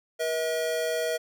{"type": "tone pair together", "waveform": "square", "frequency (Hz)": [480.2, 641], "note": ["B4", "E5"], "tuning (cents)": [-49, -49], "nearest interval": "perfect fourth", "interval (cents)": 500, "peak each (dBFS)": [-30, -29], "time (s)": [0.19, 1.18], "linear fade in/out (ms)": 20, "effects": []}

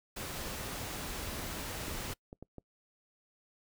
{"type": "noise", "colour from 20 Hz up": "pink", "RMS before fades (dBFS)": -40, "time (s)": [0.16, 2.14], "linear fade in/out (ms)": 10}
{"type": "clicks", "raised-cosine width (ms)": 2, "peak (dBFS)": -32, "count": 8, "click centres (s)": [1.23, 1.393, 1.596, 1.882, 2.103, 2.329, 2.426, 2.583]}
{"effects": ["noise-tail reverb RT60 0.1 s tail -24 dB re dry"]}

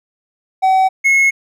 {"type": "tone pair in turn", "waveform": "triangle", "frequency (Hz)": [759, 2175], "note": ["F#5", "C#7"], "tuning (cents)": [44, -33], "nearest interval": "octave + tritone", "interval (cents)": 1823, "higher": "second", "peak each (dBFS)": -7, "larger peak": "neither", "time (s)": [[0.62, 0.89], [1.04, 1.31]], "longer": "neither", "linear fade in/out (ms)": 20, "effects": []}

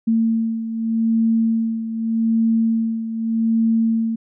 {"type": "beating tone pair", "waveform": "sine", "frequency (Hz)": [225.7, 226.53], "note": ["A3", "A#3"], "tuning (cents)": [44, -49], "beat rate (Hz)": 0.83, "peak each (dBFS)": [-17, -23], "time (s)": [0.07, 4.16], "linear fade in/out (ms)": 10, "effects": []}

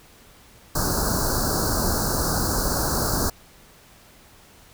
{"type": "band-stop noise", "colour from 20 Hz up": "pink", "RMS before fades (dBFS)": -23, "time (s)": [0.75, 3.3], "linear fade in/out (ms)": 5, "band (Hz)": [1600, 4200], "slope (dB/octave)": 96, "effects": ["pink hiss -51 dBFS RMS until 4.73 s"]}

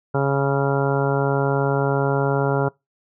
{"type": "harmonic tone", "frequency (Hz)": 138.59, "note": "C#3", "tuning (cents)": 0, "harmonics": [1, 2, 3, 4, 5, 6, 7, 8, 9, 10], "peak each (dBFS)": [-21, -28, -23, -26, -29, -30, -30, -38, -37, -29], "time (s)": [0.14, 2.69], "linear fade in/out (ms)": 10, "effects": ["noise-tail reverb RT60 0.2 s tail -24 dB re dry"]}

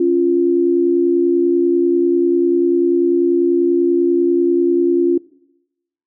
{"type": "tone pair together", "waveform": "sine", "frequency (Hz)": [277.2, 347.4], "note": ["C#4", "F4"], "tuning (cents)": [0, -9], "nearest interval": "major third", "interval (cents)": 391, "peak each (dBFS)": [-18, -12], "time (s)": [0, 5.18], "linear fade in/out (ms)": 5, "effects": ["noise-tail reverb RT60 0.9 s tail -22 dB re dry"]}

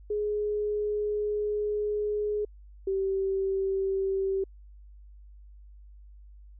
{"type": "tone pair in turn", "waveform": "sine", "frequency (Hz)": [418.3, 386.8], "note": ["G#4", "G4"], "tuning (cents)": [12, -23], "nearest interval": "minor second", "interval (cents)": 135, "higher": "first", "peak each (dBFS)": [-26, -25], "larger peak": "second", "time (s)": [[0.1, 2.45], [2.87, 4.44]], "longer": "first", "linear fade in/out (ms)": 5, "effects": ["added 50 Hz sine -47 dBFS peak until 6.59 s"]}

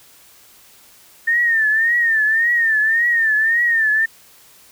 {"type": "tone with vibrato", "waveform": "sine", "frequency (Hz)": 1814, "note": "A#6", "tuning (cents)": -48, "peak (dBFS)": -13, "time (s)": [1.27, 4.06], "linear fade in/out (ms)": 10, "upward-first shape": "triangle", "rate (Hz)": 1.8, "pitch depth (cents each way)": 110, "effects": ["white hiss -48 dBFS RMS until 4.71 s"]}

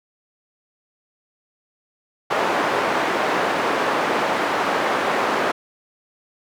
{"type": "band-pass noise", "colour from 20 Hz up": "white", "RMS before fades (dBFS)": -21, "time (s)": [2.3, 5.52], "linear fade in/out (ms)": 10, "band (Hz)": [300, 1200], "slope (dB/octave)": 12, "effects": []}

